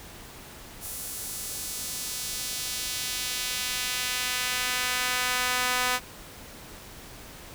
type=tone with high-pass filter sweep; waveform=sawtooth; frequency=250 Hz; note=B3; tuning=21 cents sharp; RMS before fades=-30 dBFS; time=0.8-6 s; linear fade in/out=50 ms; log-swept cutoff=9600 to 1100 Hz; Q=0.83; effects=pink hiss -45 dBFS RMS until 7.54 s